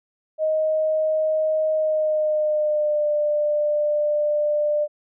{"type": "tone with pitch glide", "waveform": "sine", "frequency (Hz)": [625, 595.7], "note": ["D#5", "D5"], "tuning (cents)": [8, 24], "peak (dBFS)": -18, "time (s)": [0.38, 4.88], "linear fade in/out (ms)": 50, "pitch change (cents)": -84, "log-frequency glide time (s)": [1.73, 3.08], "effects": []}